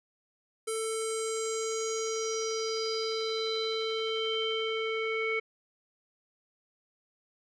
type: tone with low-pass filter sweep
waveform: square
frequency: 444.3 Hz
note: A4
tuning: 17 cents sharp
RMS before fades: -32 dBFS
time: 0.67-5.4 s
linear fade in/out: 10 ms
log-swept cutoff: 9700 to 2300 Hz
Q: 6.6
effects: none